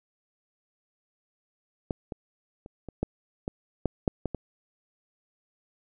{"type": "clicks", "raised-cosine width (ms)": 2, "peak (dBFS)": [-15, -21, -30, -25, -13, -17, -11, -9, -15, -18], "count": 10, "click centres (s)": [1.908, 2.122, 2.661, 2.887, 3.03, 3.479, 3.857, 4.078, 4.257, 4.347], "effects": []}